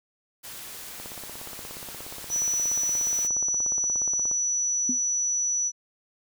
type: noise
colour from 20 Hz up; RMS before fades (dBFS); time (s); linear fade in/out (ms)
white; -40; 0.43-3.28; 20
type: click train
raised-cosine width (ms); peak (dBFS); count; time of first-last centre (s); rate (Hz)
1; -27; 57; 1-4.314; 16.9
type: tone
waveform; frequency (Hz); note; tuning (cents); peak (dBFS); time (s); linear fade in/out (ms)
sine; 5920; F#8; 0; -23; 2.29-5.72; 50
type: tone with exponential decay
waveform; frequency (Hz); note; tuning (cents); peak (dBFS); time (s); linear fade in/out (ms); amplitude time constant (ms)
sine; 249.5; B3; +18; -22; 4.89-5; 5; 23
effects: none